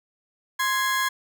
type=tone pair together; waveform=35% pulse; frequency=1046.5 / 1661.2 Hz; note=C6 / G#6; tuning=0 / 0 cents; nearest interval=minor sixth; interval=800 cents; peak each=-23 dBFS; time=0.59-1.09 s; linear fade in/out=10 ms; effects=none